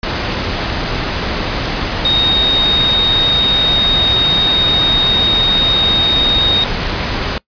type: tone in noise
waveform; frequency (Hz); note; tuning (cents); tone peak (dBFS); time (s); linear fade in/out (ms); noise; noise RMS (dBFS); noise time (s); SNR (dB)
sine; 3729; A#7; 0; -10; 2.05-6.64; 2; pink; -18; 0.03-7.38; +5
effects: noise-tail reverb RT60 0.1 s tail -23 dB re dry + resampled to 11025 Hz